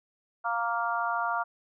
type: harmonic tone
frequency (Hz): 233.1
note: A#3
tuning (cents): 0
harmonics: 3 / 4 / 5 / 6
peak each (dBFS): -32 / -32 / -32 / -32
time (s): 0.44-1.44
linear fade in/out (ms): 20
effects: none